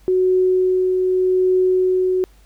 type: tone with tremolo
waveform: sine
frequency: 370 Hz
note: F#4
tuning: in tune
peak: -12 dBFS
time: 0.08-2.24 s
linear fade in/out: 0 ms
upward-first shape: triangle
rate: 0.84 Hz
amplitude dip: 30%
effects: added 50 Hz sine -47 dBFS peak until 2.45 s + pink hiss -56 dBFS RMS until 2.45 s